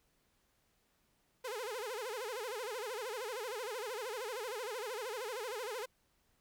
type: tone with vibrato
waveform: sawtooth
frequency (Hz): 463.8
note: A#4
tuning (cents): -9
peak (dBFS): -35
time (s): 1.44-5.86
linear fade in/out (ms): 10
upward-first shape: sine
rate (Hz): 13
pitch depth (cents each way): 210
effects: pink hiss -75 dBFS RMS until 6.4 s